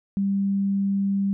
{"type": "tone", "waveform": "sine", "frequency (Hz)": 197.4, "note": "G3", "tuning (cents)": 12, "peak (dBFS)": -20, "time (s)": [0.17, 1.33], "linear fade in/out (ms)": 0, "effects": []}